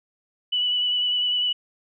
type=tone with vibrato; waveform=sine; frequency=2960 Hz; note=F#7; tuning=in tune; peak=-20 dBFS; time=0.52-1.53 s; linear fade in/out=10 ms; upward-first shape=sine; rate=10 Hz; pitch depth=19 cents each way; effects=none